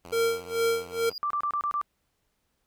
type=tone with vibrato; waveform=5% pulse; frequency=87.3 Hz; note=F2; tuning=in tune; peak=-32 dBFS; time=0.04-1.13 s; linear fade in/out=10 ms; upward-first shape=sine; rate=19 Hz; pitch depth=100 cents each way
type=tone with tremolo; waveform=square; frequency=460.1 Hz; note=A#4; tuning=23 cents flat; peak=-22 dBFS; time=0.12-1.1 s; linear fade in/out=10 ms; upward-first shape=sine; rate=2.3 Hz; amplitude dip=95%
type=tone with exponential growth; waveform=triangle; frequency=4847 Hz; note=D#8; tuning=46 cents flat; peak=-30 dBFS; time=0.98-1.18 s; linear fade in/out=1 ms; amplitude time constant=43 ms
type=tone bursts; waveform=sine; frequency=1174.7 Hz; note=D6; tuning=in tune; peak=-25 dBFS; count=6; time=1.23-1.814 s; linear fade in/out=0 ms; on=74 ms; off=28 ms
effects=pink hiss -75 dBFS RMS until 2.66 s